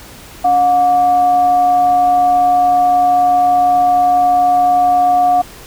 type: tone with frequency modulation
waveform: sine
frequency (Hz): 721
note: F#5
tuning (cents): -45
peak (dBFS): -8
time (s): 0.44-5.42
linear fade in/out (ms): 10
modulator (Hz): 439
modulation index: 0.25
effects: pink hiss -36 dBFS RMS until 5.66 s